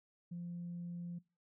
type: tone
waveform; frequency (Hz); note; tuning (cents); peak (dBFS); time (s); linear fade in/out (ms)
sine; 173.4; F3; -12; -40; 0.31-1.19; 10
effects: noise-tail reverb RT60 0.3 s tail -23 dB re dry + tanh soft clip ceiling -37 dBFS